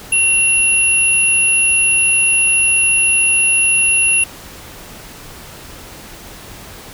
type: tone pair together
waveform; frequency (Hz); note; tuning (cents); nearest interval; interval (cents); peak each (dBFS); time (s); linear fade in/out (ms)
sine; 2741 / 10514; F7 / E9; -33 / -6; octave + major seventh; 2327; -13; 0.12-4.24; 5
effects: pink hiss -35 dBFS RMS until 6.93 s